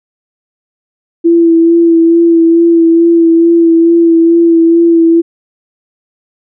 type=tone with vibrato; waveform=sine; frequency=334 Hz; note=E4; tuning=23 cents sharp; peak=-3 dBFS; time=1.24-5.22 s; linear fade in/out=20 ms; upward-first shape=sine; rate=2.3 Hz; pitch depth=22 cents each way; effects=none